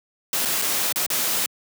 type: noise with dropouts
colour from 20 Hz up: white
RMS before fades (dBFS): -23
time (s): 0.33-1.46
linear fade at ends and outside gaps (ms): 1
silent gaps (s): 0.452-0.456 / 0.616-0.621 / 0.924-0.959 / 1.063-1.102
effects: high-pass 150 Hz 12 dB/octave